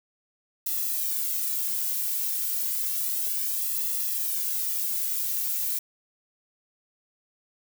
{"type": "noise with flanger", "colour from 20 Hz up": "violet", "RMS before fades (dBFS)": -28, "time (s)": [0.66, 5.79], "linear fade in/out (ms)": 5, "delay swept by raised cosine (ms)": [1.3, 2.4], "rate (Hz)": 0.31, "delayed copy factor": -0.85, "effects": []}